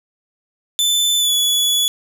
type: tone with pitch glide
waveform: sawtooth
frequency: 3520 to 3410 Hz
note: A7 to G#7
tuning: 0 to +45 cents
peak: -11 dBFS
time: 0.79-1.88 s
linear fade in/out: 0 ms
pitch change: -55 cents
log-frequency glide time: 1.18-1.33 s
effects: none